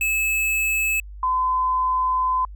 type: tone pair in turn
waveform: square / sine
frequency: 2600 / 1020.3 Hz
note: E7 / C6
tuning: -24 / -44 cents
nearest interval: octave + major third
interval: 1620 cents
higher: first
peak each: -20 / -18 dBFS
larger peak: second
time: 0.01-1 / 1.23-2.45 s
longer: second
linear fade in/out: 2 ms
effects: added 50 Hz sine -35 dBFS peak until 2.55 s